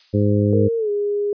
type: noise with exponential decay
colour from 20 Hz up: violet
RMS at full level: -35 dBFS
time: 0-0.6 s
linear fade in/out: 1 ms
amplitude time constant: 130 ms
type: harmonic tone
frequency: 103.2 Hz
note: G#2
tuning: 10 cents flat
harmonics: 1 / 2 / 3 / 4 / 5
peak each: -17 / -20 / -22 / -23 / -24 dBFS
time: 0.13-0.69 s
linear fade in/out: 20 ms
type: tone with pitch glide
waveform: sine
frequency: 460.4 to 410.2 Hz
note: A#4 to G#4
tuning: -22 to -21 cents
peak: -18 dBFS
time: 0.53-1.33 s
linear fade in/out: 2 ms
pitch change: -199 cents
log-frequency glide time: 0.77-0.9 s
effects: resampled to 11025 Hz